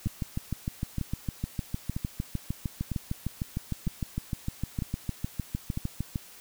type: two click trains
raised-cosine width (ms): 5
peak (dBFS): -17 / -18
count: 41 / 7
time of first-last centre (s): 0.07-6.158 / 0.06-5.774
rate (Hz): 6.57 / 1.05
effects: white hiss -50 dBFS RMS until 6.4 s